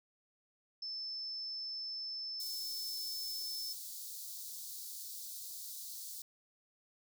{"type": "tone", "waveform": "sine", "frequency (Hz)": 5274, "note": "E8", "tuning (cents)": 0, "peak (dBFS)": -39, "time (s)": [0.82, 3.73], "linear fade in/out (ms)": 5}
{"type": "high-pass noise", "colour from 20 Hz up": "white", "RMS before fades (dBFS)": -46, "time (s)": [2.4, 6.22], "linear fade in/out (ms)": 2, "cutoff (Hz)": 3900, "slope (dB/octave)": 48}
{"effects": []}